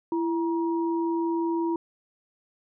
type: tone pair together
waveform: sine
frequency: 334.3 / 950 Hz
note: E4 / A#5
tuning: +24 / +33 cents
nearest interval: octave + tritone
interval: 1809 cents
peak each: -24 / -32 dBFS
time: 0.12-1.76 s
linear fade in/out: 2 ms
effects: none